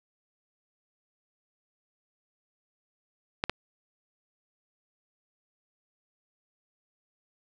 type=clicks; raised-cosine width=0.3 ms; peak=-10 dBFS; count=2; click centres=3.439 / 3.496 s; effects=none